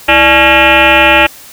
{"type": "tone with frequency modulation", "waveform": "sine", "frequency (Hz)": 1639, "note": "G#6", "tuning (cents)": -23, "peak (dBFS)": -3, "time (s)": [0.08, 1.27], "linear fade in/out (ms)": 10, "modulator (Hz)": 262, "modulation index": 4.8, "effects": ["white hiss -34 dBFS RMS until 1.52 s"]}